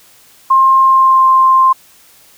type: tone with pitch glide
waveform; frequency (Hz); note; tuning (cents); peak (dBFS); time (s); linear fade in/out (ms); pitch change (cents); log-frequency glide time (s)
sine; 1062 to 1051; C6 to C6; +25 to +7; -5; 0.5-1.73; 10; -18; 0.81-1.26
effects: white hiss -45 dBFS RMS until 2.37 s